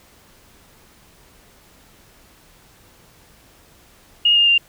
sine tone with pitch steps, 2856 / 2822 / 2788 Hz, F7 / F7 / F7, +38 / +17 / -4 cents, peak -11 dBFS, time 4.25-4.58 s, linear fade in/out 5 ms, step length 110 ms, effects pink hiss -51 dBFS RMS until 4.68 s

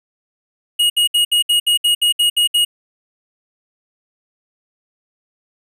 square tone bursts, 2882 Hz, F#7, 46 cents flat, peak -12 dBFS, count 11, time 0.79-2.65 s, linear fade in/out 10 ms, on 110 ms, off 65 ms, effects none

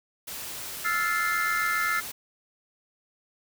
white noise, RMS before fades -37 dBFS, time 0.27-2.12 s, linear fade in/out 10 ms
triangle chord, F major seventh, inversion third, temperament just, 1309.6 / 1396.9 / 1746.1 / 2095 Hz, E6 / F6 / A6 / C7, -12 / 0 / -14 / +2 cents, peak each -28 dBFS, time 0.84-2.01 s, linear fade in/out 20 ms
effects none

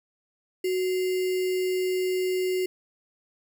sine tone with sample-and-hold, 370 Hz, F#4, in tune, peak -23 dBFS, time 0.64-2.66 s, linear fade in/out 5 ms, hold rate 2450 Hz, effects none

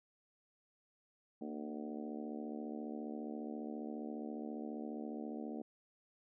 harmonic tone with a mistuned harmonic, 74.7 Hz, D2, 30 cents sharp, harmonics 3 / 4 / 5 / 6 / 7 / 8 / 9 / 10, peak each -44 / -46 / -51 / -51 / -56 / -54 / -59 / -55 dBFS, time 1.41-5.62 s, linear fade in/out 5 ms, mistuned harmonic 3, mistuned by +40 cents, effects none

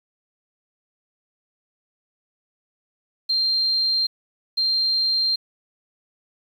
sine tone bursts at uneven times, 4175 Hz, C8, 5 cents flat, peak -18 dBFS, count 2, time 3.29-4.07 / 4.57-5.36 s, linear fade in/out 10 ms, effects 8-bit

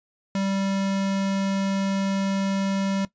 square tone, 195.1 Hz, G3, 8 cents flat, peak -23 dBFS, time 0.35-3.05 s, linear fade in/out 2 ms, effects noise-tail reverb RT60 0.1 s tail -18 dB re dry + resampled to 16000 Hz

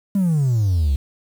triangle exponential sweep, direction down, 204.6 to 65.41 Hz, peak -12 dBFS, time 0.15-0.96 s, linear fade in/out 5 ms, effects tanh soft clip ceiling -10 dBFS + 7-bit

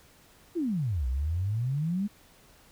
sine exponential two-way sweep, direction down then up, 370 to 60.4 to 212 Hz, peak -26 dBFS, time 0.55-2.08 s, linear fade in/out 20 ms, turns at 1.07 s, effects pink hiss -58 dBFS RMS until 2.71 s

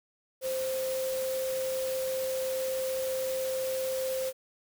sine tone in noise, 523.3 Hz, C5, in tune, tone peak -29 dBFS, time 0.41-4.33 s, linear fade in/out 50 ms, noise white, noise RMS -40 dBFS, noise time 0.41-4.33 s, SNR +8 dB, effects none

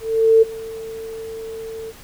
sine tone with ADSR envelope, 447.7 Hz, A4, 30 cents sharp, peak -7 dBFS, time 0-1.93 s, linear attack 420 ms, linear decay 17 ms, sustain -21 dB, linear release 39 ms, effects pink hiss -43 dBFS RMS until 2.03 s

